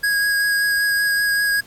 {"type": "tone with vibrato", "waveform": "square", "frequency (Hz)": 1648, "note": "G#6", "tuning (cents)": -14, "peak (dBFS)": -17, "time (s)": [0.03, 1.61], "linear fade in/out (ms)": 10, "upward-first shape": "triangle", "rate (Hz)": 5.2, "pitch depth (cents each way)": 14, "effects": ["pink hiss -48 dBFS RMS until 1.66 s", "AAC 64 kbps"]}